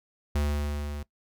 square tone with level ramp, 73.2 Hz, D2, 5 cents flat, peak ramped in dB -24 to -35 dBFS, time 0.35-1.03 s, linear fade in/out 5 ms, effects noise-tail reverb RT60 0.1 s tail -20 dB re dry

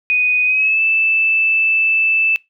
sine tone with pitch glide, 2489 to 2637 Hz, D#7 to E7, 0 to 0 cents, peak -12 dBFS, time 0.1-2.36 s, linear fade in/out 0 ms, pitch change +100 cents, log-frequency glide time 0.45-0.81 s, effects noise-tail reverb RT60 0.2 s tail -23 dB re dry

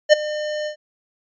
square tone with ADSR envelope, 604 Hz, D5, 48 cents sharp, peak -6 dBFS, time 0.09-0.76 s, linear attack 39 ms, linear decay 12 ms, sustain -18 dB, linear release 95 ms, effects resampled to 16000 Hz

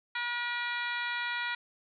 harmonic tone with a mistuned harmonic, 480 Hz, B4, 49 cents flat, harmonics 2 / 3 / 4 / 5 / 6 / 7 / 8 / 9, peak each -39 / -36 / -36 / -39 / -51 / -43 / -43 / -52 dBFS, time 0.15-1.55 s, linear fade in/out 5 ms, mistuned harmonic 8, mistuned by +23 cents, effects none

